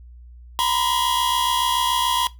45% pulse tone cluster, 950 / 1017 / 3325 Hz, A#5 / C6 / G#7, +33 / -50 / +1 cents, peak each -22 / -22 / -24 dBFS, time 0.59-2.27 s, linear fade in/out 0 ms, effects noise-tail reverb RT60 0.2 s tail -18 dB re dry + added 60 Hz sine -40 dBFS peak until 2.39 s

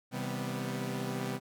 sawtooth chord, C major seventh, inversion none, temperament equal with one note detuned, 130.81 / 160.68 / 196 / 246.9 Hz, C3 / E3 / G3 / B3, 0 / -44 / 0 / 0 cents, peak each -34 / -39 / -35 / -35 dBFS, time 0.11-1.4 s, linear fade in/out 50 ms, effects none

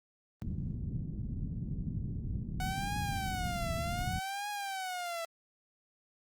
white low-pass noise, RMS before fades -37 dBFS, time 0.42-4.19 s, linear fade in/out 0 ms, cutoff 190 Hz, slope 24 dB/octave
sawtooth tone with vibrato, 741 Hz, F#5, 2 cents sharp, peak -32 dBFS, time 2.6-5.25 s, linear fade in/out 2 ms, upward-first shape triangle, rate 0.66 Hz, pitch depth 200 cents each way
effects Opus 32 kbps

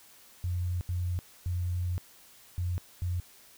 sine tone bursts at uneven times, 88.9 Hz, F2, 31 cents sharp, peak -28 dBFS, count 5, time 0.44-0.81 / 0.89-1.19 / 1.46-1.98 / 2.58-2.78 / 3.02-3.2 s, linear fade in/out 0 ms, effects white hiss -56 dBFS RMS until 3.57 s

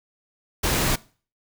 pink noise, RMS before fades -22 dBFS, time 0.63-0.96 s, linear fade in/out 10 ms, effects noise-tail reverb RT60 0.4 s tail -21 dB re dry

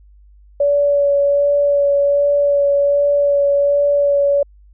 sine tone with vibrato, 570 Hz, C#5, 48 cents sharp, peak -11 dBFS, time 0.6-4.43 s, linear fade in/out 5 ms, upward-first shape sine, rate 1.3 Hz, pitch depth 13 cents each way, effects added 50 Hz sine -43 dBFS peak until 4.73 s

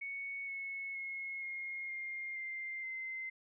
sine tone with pitch steps, 2220 / 2195 / 2169 / 2144 / 2120 / 2095 / 2071 Hz, C#7 / C#7 / C#7 / C7 / C7 / C7 / C7, +2 / -18 / -38 / +42 / +22 / +2 / -18 cents, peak -39 dBFS, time 0.01-3.3 s, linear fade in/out 10 ms, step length 470 ms, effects none

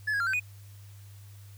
triangle tone with pitch steps, 1717 / 1649 / 1386 / 1541 / 2478 Hz, A6 / G#6 / F6 / G6 / D#7, -43 / -13 / -14 / -30 / -8 cents, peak -24 dBFS, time 0.07-0.4 s, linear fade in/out 10 ms, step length 66 ms, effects added 100 Hz sine -46 dBFS peak until 1.57 s + white hiss -59 dBFS RMS until 1.57 s

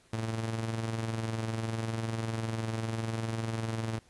sawtooth tone with tremolo, 112.6 Hz, A2, 40 cents sharp, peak -26 dBFS, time 0.13-3.99 s, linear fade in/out 5 ms, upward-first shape square, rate 20 Hz, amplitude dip 40%, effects pink hiss -63 dBFS RMS until 4.09 s + resampled to 24000 Hz

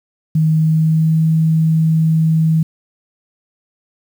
sine tone with pitch glide, 157.7 to 160.18 Hz, D#3 to E3, +24 to -49 cents, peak -10 dBFS, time 0.35-2.63 s, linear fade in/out 5 ms, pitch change +27 cents, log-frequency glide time 0.5-1.24 s, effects 7-bit

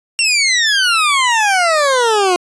20% pulse exponential sweep, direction down, 2780 to 349.2 Hz, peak -6 dBFS, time 0.19-2.36 s, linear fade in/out 0 ms, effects resampled to 22050 Hz

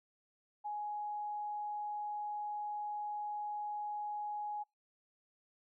sine tone, 835 Hz, G#5, 9 cents sharp, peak -37 dBFS, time 0.64-4.64 s, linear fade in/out 20 ms, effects noise-tail reverb RT60 0.2 s tail -26 dB re dry

